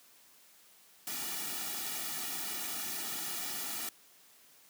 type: noise with comb filter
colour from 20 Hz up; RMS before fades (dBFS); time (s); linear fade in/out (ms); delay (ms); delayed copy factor
white; -38; 1.07-3.89; 2; 1.9; -0.85
effects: white hiss -61 dBFS RMS until 4.69 s + high-pass 150 Hz 12 dB/octave